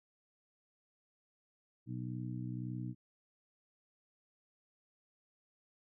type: harmonic tone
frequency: 61.8 Hz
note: B1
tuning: 2 cents sharp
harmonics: 2 / 3 / 4 / 5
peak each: -40 / -45 / -47 / -47 dBFS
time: 1.86-2.95 s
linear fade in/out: 50 ms
effects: none